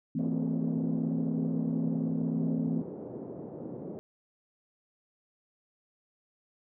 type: chord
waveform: sine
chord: A minor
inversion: second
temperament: equal with one note detuned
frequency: 164.81 / 225.7 / 261.6 Hz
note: E3 / A3 / C4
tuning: 0 / +44 / 0 cents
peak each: -32 dBFS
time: 0.15-2.82 s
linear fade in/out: 5 ms
type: band-pass noise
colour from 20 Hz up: white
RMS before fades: -41 dBFS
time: 0.19-3.99 s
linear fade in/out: 0 ms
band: 130 to 490 Hz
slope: 24 dB/octave
effects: none